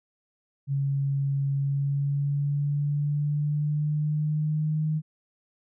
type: tone with pitch glide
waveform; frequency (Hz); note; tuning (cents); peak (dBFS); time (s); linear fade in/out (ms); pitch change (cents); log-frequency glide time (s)
sine; 138.9 to 155.01; C#3 to D#3; +4 to -6; -23; 0.67-5.02; 50; +190; 1.55-4.88
effects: none